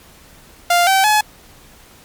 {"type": "tone with pitch steps", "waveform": "sawtooth", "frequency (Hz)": [698.5, 770.6, 850.1], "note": ["F5", "G5", "G#5"], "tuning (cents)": [0, -30, 40], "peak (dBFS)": -7, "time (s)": [0.7, 1.21], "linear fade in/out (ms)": 5, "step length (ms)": 170, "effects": ["pink hiss -45 dBFS RMS until 2.04 s", "MP3 96 kbps"]}